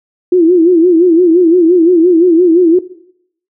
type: tone with vibrato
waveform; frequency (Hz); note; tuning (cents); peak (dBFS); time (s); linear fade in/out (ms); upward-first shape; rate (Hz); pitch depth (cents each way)
sine; 343.8; F4; -27; -4; 0.32-2.79; 5; sine; 5.8; 120
effects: noise-tail reverb RT60 0.7 s tail -17 dB re dry